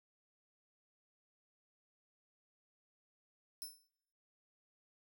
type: tone with exponential decay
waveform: 10% pulse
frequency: 5310 Hz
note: E8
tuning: 12 cents sharp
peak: -34 dBFS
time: 3.62-3.87 s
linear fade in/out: 0 ms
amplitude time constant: 54 ms
effects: noise-tail reverb RT60 0.9 s tail -25 dB re dry